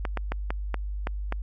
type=clicks; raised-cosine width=0.5 ms; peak=-14 dBFS; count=7; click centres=0.052 / 0.173 / 0.32 / 0.505 / 0.743 / 1.071 / 1.324 s; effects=added 50 Hz sine -29 dBFS peak until 1.42 s